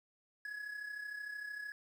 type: tone with amplitude modulation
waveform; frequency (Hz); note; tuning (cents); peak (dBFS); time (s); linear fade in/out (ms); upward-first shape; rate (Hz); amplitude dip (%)
triangle; 1685; G#6; +25; -37; 0.45-1.72; 2; sine; 33.2; 60
effects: 11-bit